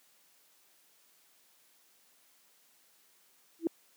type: tone with exponential growth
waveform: sine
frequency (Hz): 330.1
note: E4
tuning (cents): +2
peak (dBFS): -21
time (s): 3.59-3.67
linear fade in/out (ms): 1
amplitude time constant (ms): 16
effects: white hiss -66 dBFS RMS until 3.96 s + high-pass 200 Hz 12 dB/octave